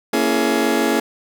30% pulse chord, A# half-diminished seventh, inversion none, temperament just, 233.1 / 279.7 / 335.6 / 419.5 Hz, A#3 / C#4 / E4 / G#4, 0 / +16 / +31 / +17 cents, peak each -19 dBFS, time 0.13-1 s, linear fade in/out 5 ms, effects none

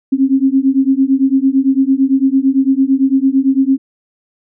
sine beating tone pair, 264.1 / 273 Hz, C4 / C#4, +16 / -26 cents, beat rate 8.9 Hz, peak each -12 dBFS, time 0.12-3.78 s, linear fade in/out 10 ms, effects none

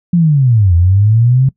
sine linear two-way sweep, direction down then up, 178.6 to 83.1 to 136.1 Hz, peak -6 dBFS, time 0.13-1.49 s, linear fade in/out 5 ms, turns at 0.75 s, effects noise-tail reverb RT60 0.1 s tail -21 dB re dry

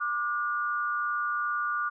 sine tone pair together, 1184.6 / 1442 Hz, D6 / F#6, +15 / -45 cents, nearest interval minor third, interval 340 cents, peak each -29 / -30 dBFS, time 0-1.9 s, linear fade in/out 20 ms, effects none

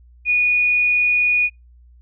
sine tone, 2459 Hz, D#7, 21 cents flat, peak -13 dBFS, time 0.25-1.5 s, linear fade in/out 50 ms, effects noise-tail reverb RT60 0.2 s tail -26 dB re dry + added 60 Hz sine -45 dBFS peak until 2.01 s

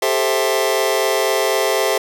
sawtooth chord, A minor seventh, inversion third, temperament just, 396 / 440 / 528 / 660 Hz, G4 / A4 / C5 / E5, +18 / 0 / +16 / +2 cents, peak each -17 dBFS, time 0.02-1.98 s, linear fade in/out 5 ms, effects none

